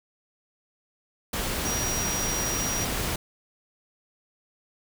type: tone in noise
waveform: sine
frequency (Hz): 5740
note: F8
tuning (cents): +47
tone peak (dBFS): -29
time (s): 1.65-2.85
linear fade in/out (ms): 5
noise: pink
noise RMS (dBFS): -29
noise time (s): 1.33-3.16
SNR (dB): -3
effects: none